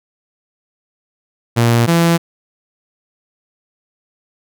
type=tone pair in turn; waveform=sawtooth; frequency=117.5 / 168.35 Hz; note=A#2 / E3; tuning=+14 / +37 cents; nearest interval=tritone; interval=623 cents; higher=second; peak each=-6 dBFS; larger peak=neither; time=1.56-1.87 / 1.87-2.18 s; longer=neither; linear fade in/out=20 ms; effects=none